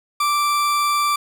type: tone with vibrato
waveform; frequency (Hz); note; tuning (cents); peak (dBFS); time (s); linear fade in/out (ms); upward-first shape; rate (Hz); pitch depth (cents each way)
40% pulse; 1171; D6; -5; -16; 0.2-1.16; 5; sine; 20; 11
effects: 7-bit